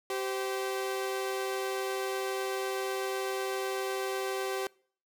sawtooth tone pair together, 386.5 / 518 Hz, G4 / C5, -24 / -17 cents, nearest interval perfect fourth, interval 507 cents, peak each -28 / -34 dBFS, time 0.1-4.67 s, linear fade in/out 2 ms, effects noise-tail reverb RT60 0.5 s tail -24 dB re dry

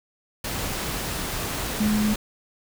sine tone in noise, 211.9 Hz, G#3, 35 cents sharp, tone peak -19 dBFS, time 1.8-2.14 s, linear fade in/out 5 ms, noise pink, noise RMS -29 dBFS, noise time 0.44-2.16 s, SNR +7 dB, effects none

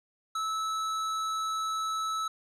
sine tone with hard clipping, 1305 Hz, E6, 18 cents flat, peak -31 dBFS, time 0.35-2.28 s, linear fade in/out 5 ms, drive 12 dB, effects none

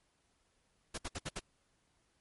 pink noise bursts, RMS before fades -39 dBFS, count 5, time 0.94-1.396 s, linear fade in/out 10 ms, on 40 ms, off 64 ms, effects pink hiss -75 dBFS RMS until 2.2 s + MP3 48 kbps

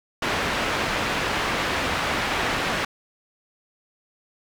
white low-pass noise, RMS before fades -25 dBFS, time 0.22-2.85 s, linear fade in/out 5 ms, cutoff 2200 Hz, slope 12 dB/octave, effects none

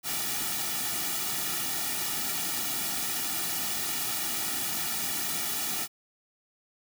white noise with comb filter, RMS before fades -31 dBFS, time 0.03-5.88 s, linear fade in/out 50 ms, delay 1.9 ms, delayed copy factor -0.95, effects none

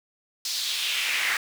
brown noise with high-pass filter sweep, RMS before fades -27 dBFS, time 0.45-1.37 s, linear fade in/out 2 ms, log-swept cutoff 4800 to 1800 Hz, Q 2.7, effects none

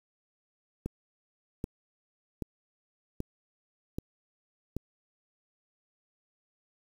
click train, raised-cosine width 3 ms, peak -20 dBFS, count 6, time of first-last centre 0.86-4.766 s, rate 1.28 Hz, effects 8-bit

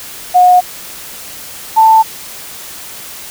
sine tone pair in turn, 724 / 886.3 Hz, F#5 / A5, -38 / +12 cents, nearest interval major third, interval 350 cents, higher second, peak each -3 dBFS, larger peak neither, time 0.34-0.61 / 1.76-2.03 s, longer neither, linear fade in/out 20 ms, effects white hiss -29 dBFS RMS until 3.3 s

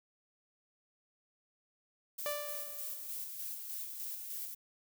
violet noise with tremolo, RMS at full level -41 dBFS, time 2.18-4.55 s, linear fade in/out 10 ms, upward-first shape square, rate 3.3 Hz, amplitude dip 35%
sawtooth tone with exponential decay, 587.3 Hz, D5, in tune, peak -30 dBFS, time 2.26-3.18 s, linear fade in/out 0 ms, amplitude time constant 200 ms
effects none

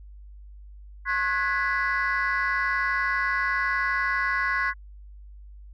sine tone cluster, 1078 / 1471 / 1670 / 1991 Hz, C#6 / F#6 / G#6 / B6, -49 / -11 / +9 / +14 cents, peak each -27 dBFS, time 1.05-4.74 s, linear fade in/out 50 ms, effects tanh soft clip ceiling -17 dBFS + added 50 Hz sine -42 dBFS peak until 5.73 s

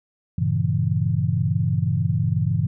sine chord, G diminished seventh, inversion none, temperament equal, 98 / 116.54 / 138.59 / 164.81 Hz, G2 / Bb2 / Db3 / Fb3, 0 / 0 / 0 / 0 cents, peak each -24 dBFS, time 0.38-2.67 s, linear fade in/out 5 ms, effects none

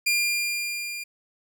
sawtooth tone with level ramp, 2400 Hz, D7, 37 cents sharp, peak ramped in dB -16 to -29 dBFS, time 0.06-1.04 s, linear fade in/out 10 ms, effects none

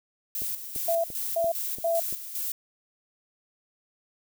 violet noise with tremolo, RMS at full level -31 dBFS, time 0.35-2.52 s, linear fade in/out 2 ms, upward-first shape square, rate 2.5 Hz, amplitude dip 60%
click train, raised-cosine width 2 ms, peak -28 dBFS, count 6, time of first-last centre 0.42-2.126 s, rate 2.93 Hz
sine tone bursts, 668 Hz, E5, 23 cents sharp, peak -22 dBFS, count 3, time 0.88-2 s, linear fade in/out 5 ms, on 160 ms, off 320 ms
effects none

